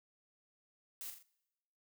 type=noise with echo; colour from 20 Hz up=blue; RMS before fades=-45 dBFS; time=1.01-1.1 s; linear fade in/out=0 ms; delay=42 ms; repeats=3; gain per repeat=-6 dB; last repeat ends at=1.226 s; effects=noise-tail reverb RT60 1.0 s tail -24 dB re dry